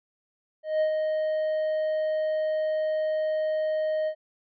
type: tone with ADSR envelope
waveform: triangle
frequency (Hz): 622.3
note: D#5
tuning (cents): 0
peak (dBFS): -18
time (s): 0.63-4.15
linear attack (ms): 180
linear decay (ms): 89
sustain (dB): -4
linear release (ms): 76
effects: resampled to 11025 Hz